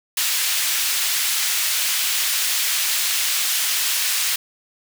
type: high-pass noise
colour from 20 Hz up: pink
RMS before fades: -21 dBFS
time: 0.17-4.36 s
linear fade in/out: 5 ms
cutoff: 2500 Hz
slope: 12 dB/octave
effects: none